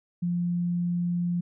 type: tone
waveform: sine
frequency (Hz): 174.61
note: F3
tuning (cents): 0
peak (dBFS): -24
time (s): 0.22-1.41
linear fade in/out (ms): 10
effects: none